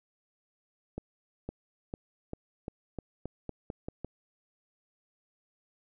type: accelerating click train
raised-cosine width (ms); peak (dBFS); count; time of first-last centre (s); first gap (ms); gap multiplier
2; -23; 11; 0.98-4.046; 510; 0.88
effects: none